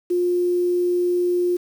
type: tone with quantisation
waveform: sine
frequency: 354.9 Hz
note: F4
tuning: 28 cents sharp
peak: -17 dBFS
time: 0.1-1.57 s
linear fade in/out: 10 ms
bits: 7
effects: none